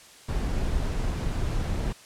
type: noise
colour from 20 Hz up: brown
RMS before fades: -27 dBFS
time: 0.28-1.93 s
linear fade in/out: 10 ms
effects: white hiss -50 dBFS RMS until 2.05 s + low-pass 9000 Hz 12 dB/octave